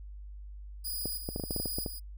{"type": "tone with tremolo", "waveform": "5% pulse", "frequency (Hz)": 4941, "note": "D#8", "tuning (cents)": -13, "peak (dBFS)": -27, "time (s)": [0.84, 2], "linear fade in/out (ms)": 20, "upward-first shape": "square", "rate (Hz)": 1.5, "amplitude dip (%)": 55}
{"type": "clicks", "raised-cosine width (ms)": 2, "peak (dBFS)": -21, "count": 11, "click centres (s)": [1.057, 1.289, 1.361, 1.398, 1.438, 1.508, 1.563, 1.6, 1.658, 1.785, 1.862]}
{"effects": ["noise-tail reverb RT60 0.1 s tail -26 dB re dry", "added 50 Hz sine -42 dBFS peak until 2.17 s"]}